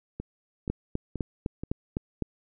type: two click trains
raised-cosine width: 3 ms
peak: -21 / -15 dBFS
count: 4 / 7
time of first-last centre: 0.2-1.635 / 0.7-2.223 s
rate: 2.09 / 3.94 Hz
effects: none